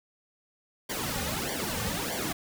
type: noise with flanger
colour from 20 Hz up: pink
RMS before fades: -32 dBFS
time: 0.89-2.33 s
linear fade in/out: 10 ms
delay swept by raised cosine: 0.76 to 3.06 ms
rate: 1.6 Hz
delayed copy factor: -0.95
effects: none